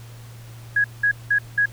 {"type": "tone bursts", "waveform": "sine", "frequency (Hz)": 1661.2, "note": "G#6", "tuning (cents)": 0, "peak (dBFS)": -15, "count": 4, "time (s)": [0.76, 1.658], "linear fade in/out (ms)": 5, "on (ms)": 82, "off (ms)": 190, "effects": ["added 116 Hz sine -38 dBFS peak until 1.72 s", "pink hiss -48 dBFS RMS until 1.72 s"]}